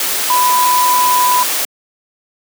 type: tone in noise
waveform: sine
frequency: 994 Hz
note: B5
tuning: 11 cents sharp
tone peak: -10 dBFS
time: 0.3-1.43 s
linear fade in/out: 2 ms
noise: white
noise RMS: -17 dBFS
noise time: 0-1.65 s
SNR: +4 dB
effects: high-pass 300 Hz 12 dB/octave